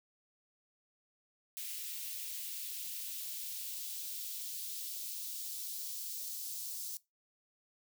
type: noise with high-pass filter sweep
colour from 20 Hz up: blue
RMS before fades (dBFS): -42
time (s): 1.57-6.97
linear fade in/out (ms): 0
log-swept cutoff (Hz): 2500 to 4800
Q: 1.4
effects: noise-tail reverb RT60 0.2 s tail -20 dB re dry